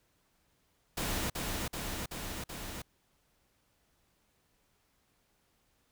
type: noise with echo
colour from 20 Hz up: pink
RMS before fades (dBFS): -34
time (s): 0.97-1.3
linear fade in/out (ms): 5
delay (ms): 380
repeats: 4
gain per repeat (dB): -2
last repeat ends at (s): 2.82
effects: pink hiss -73 dBFS RMS until 5.91 s